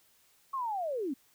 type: linear sweep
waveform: sine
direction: down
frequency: 1115 to 244 Hz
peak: -31 dBFS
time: 0.53-1.14 s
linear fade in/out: 10 ms
effects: white hiss -66 dBFS RMS until 1.34 s